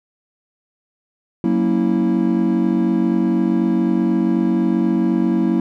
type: chord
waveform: triangle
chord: F# dominant seventh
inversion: none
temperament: equal with one note detuned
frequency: 185 / 233.1 / 277.2 / 327.7 Hz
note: F#3 / A#3 / C#4 / E4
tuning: 0 / 0 / 0 / -10 cents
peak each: -18 / -17 / -22 / -17 dBFS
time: 1.44-5.6 s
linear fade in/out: 2 ms
effects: none